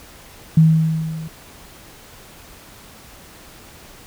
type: tone with level ramp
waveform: sine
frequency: 159.8 Hz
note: D#3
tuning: 47 cents sharp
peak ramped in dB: -6 to -28 dBFS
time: 0.57-1.28 s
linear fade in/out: 5 ms
effects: pink hiss -43 dBFS RMS until 4.06 s